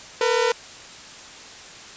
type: tone pair together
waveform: sawtooth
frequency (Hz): 456.8 / 493.9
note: A#4 / B4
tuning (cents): -35 / 0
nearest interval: minor second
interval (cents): 135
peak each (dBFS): -17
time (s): 0.21-0.52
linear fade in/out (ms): 2
effects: white hiss -41 dBFS RMS until 1.96 s + resampled to 16000 Hz